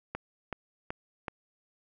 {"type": "click train", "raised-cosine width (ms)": 0.5, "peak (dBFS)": -19, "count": 4, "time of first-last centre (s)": [0.15, 1.282], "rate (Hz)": 2.65, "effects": []}